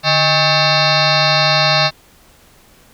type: tone with frequency modulation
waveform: sine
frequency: 1760 Hz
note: A6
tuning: in tune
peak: -10 dBFS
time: 0.03-1.91 s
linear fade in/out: 50 ms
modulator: 477 Hz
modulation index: 6.3
effects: pink hiss -48 dBFS RMS until 2.93 s